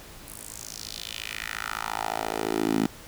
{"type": "tone with high-pass filter sweep", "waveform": "10% pulse", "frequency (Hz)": 54.4, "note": "A1", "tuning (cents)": -19, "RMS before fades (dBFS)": -31, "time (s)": [0.28, 2.86], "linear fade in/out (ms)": 0, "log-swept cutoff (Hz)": [11000, 230], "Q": 2.5, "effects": ["pink hiss -46 dBFS RMS until 3.07 s"]}